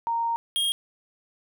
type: tone pair in turn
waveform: sine / square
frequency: 927 / 3245 Hz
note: A#5 / G#7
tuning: -10 / -41 cents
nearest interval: octave + minor seventh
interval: 2169 cents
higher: second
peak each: -23 / -23 dBFS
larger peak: neither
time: 0.07-0.36 / 0.56-0.72 s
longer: first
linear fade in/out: 0 ms
effects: none